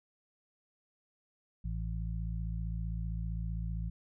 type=harmonic tone; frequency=55.4 Hz; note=A1; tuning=13 cents sharp; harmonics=1 / 2 / 3; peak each=-35 / -40 / -41 dBFS; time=1.64-3.9 s; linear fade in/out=10 ms; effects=none